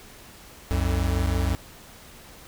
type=tone pair together; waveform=square; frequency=62.86 / 88.9 Hz; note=B1 / F2; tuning=+31 / +31 cents; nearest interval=tritone; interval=600 cents; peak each=-25 dBFS; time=0.71-1.55 s; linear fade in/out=0 ms; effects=pink hiss -47 dBFS RMS until 2.47 s